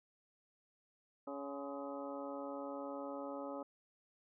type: harmonic tone with a mistuned harmonic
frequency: 140 Hz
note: C#3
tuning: 18 cents sharp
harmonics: 2 / 3 / 4 / 5 / 6 / 7 / 8 / 9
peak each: -46 / -52 / -45 / -56 / -51 / -55 / -60 / -52 dBFS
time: 1.27-3.63 s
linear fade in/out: 5 ms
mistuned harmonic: 7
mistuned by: +67 cents
effects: none